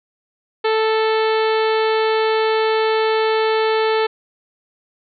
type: harmonic tone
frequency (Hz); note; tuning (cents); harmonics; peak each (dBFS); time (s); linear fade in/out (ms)
440; A4; 0; 1 / 2 / 3 / 4 / 5 / 6 / 7 / 8 / 9 / 10; -16 / -22 / -26 / -28 / -30 / -32 / -33 / -34 / -35 / -36; 0.64-4.07; 10
effects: none